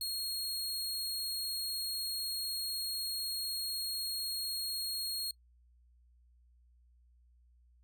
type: tone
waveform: sawtooth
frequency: 4281 Hz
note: C8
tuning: 39 cents sharp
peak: -32 dBFS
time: 0.01-5.31 s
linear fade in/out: 2 ms
effects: noise-tail reverb RT60 0.1 s tail -23 dB re dry + added 60 Hz sine -62 dBFS peak until 7.83 s